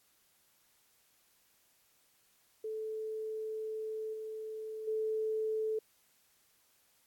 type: tone with level steps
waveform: sine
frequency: 436.7 Hz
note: A4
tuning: 13 cents flat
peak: -36 / -39 / -31 dBFS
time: 2.64-5.79 s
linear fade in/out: 5 ms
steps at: 4.13 / 4.87 s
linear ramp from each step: 10 ms
effects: white hiss -70 dBFS RMS until 7.06 s + AAC 64 kbps